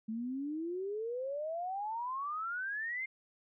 sine exponential sweep, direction up, 215.5 to 2136 Hz, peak -35 dBFS, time 0.08-3.06 s, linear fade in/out 10 ms, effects none

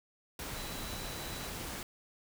sine tone in noise, 3951 Hz, B7, in tune, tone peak -49 dBFS, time 0.56-1.47 s, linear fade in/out 2 ms, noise pink, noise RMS -41 dBFS, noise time 0.39-1.83 s, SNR -11 dB, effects none

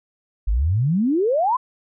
sine exponential sweep, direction up, 46.25 to 1066 Hz, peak -16 dBFS, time 0.47-1.57 s, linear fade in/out 10 ms, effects none

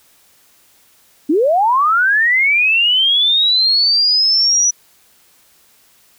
sine linear sweep, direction up, 272 to 5920 Hz, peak -10 dBFS, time 1.29-4.71 s, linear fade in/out 10 ms, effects white hiss -52 dBFS RMS until 6.18 s

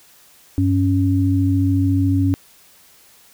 sine tone pair together, 97.05 / 277.2 Hz, G2 / C#4, -17 / 0 cents, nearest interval octave + tritone, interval 1817 cents, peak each -16 / -17 dBFS, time 0.58-2.34 s, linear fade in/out 0 ms, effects white hiss -50 dBFS RMS until 3.33 s

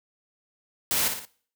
white noise with echo, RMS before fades -25 dBFS, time 0.91-1.08 s, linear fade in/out 0 ms, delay 57 ms, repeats 3, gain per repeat -6 dB, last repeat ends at 1.251 s, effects noise-tail reverb RT60 0.5 s tail -21 dB re dry

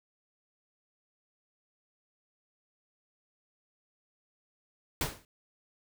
pink noise with exponential decay, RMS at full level -27 dBFS, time 5.01-5.25 s, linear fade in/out 1 ms, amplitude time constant 51 ms, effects none

